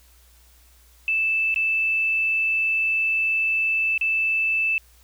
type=tone with dropouts; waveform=sine; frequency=2637 Hz; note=E7; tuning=in tune; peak=-19 dBFS; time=1.08-4.78 s; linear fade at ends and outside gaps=1 ms; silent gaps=1.543-1.56 / 3.978-4.012 s; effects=added 60 Hz sine -53 dBFS peak until 5.03 s + white hiss -57 dBFS RMS until 5.03 s